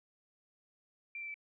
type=tone with pitch steps; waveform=sine; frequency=2359 / 2337 / 2316 Hz; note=D7 / D7 / D7; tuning=+7 / -9 / -25 cents; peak=-40 dBFS; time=1.15-1.342 s; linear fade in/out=2 ms; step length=64 ms; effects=none